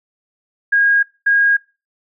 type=tone bursts at uneven times; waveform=sine; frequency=1633 Hz; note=G#6; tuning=30 cents flat; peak=-10 dBFS; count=2; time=0.72-1.03 / 1.26-1.57 s; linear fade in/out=10 ms; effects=noise-tail reverb RT60 0.3 s tail -22 dB re dry